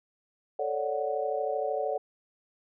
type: chord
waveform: sine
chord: D major seventh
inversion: second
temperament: equal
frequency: 440 / 554.4 / 587.3 / 740 Hz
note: A4 / C#5 / D5 / F#5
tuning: 0 / 0 / 0 / 0 cents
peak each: -33 dBFS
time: 0.59-1.98 s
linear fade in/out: 5 ms
effects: none